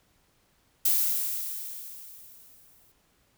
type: noise with exponential decay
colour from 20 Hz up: violet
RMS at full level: -22 dBFS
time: 0.85-2.92 s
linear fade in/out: 5 ms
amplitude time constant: 450 ms
effects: pink hiss -67 dBFS RMS until 3.37 s